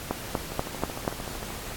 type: two click trains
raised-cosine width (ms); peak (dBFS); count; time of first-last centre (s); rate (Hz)
1; -22 / -10; 14 / 5; 0.52-1.505 / 0.11-1.079; 13.2 / 4.13
effects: pink hiss -38 dBFS RMS until 1.76 s + AAC 64 kbps